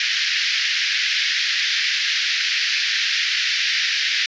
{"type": "band-pass noise", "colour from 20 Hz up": "pink", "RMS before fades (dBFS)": -21, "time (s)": [0, 4.26], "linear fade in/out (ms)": 2, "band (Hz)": [1700, 5500], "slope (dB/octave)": 48, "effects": ["resampled to 16000 Hz"]}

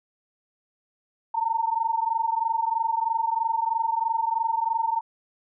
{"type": "tone pair together", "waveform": "sine", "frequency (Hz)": [897, 920.1], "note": ["A5", "A#5"], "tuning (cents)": [33, -23], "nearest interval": "unison", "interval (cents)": 44, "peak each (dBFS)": -25, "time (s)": [1.34, 5.01], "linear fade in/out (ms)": 10, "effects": []}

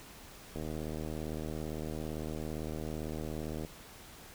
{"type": "click train", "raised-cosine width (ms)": 2, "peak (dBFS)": -26, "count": 241, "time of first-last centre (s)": [0.56, 3.649], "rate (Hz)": 77.7, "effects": ["pink hiss -52 dBFS RMS until 4.34 s"]}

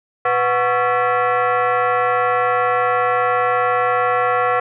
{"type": "tone with frequency modulation", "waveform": "sine", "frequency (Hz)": 118.6, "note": "A#2", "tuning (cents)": 30, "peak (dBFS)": -14, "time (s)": [0.25, 4.6], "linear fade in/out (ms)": 5, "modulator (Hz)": 615, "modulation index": 2.5, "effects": []}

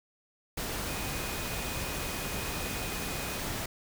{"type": "tone in noise", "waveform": "sine", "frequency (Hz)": 2489, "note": "D#7", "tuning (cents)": 0, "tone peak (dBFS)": -44, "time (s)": [0.88, 3.38], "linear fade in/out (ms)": 5, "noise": "pink", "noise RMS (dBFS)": -35, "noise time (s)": [0.57, 3.66], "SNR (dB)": -12, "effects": []}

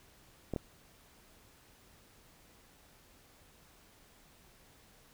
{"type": "clicks", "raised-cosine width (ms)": 2, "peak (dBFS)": -21, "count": 2, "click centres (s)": [0.537, 0.562], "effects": ["pink hiss -62 dBFS RMS until 5.13 s"]}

